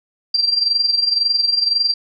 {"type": "tone with amplitude modulation", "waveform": "sine", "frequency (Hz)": 4724, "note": "D8", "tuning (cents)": 9, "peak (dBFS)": -11, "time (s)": [0.34, 1.94], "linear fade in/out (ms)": 5, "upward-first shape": "sine", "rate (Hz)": 21.9, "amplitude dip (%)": 70, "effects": []}